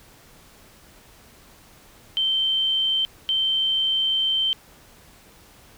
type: tone pair in turn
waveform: sine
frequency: 3113 / 3113 Hz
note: G7 / G7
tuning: -13 / -13 cents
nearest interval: unison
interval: 0 cents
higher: neither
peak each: -19 dBFS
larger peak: neither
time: 2.17-3.05 / 3.29-4.53 s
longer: second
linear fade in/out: 0 ms
effects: pink hiss -51 dBFS RMS until 5.77 s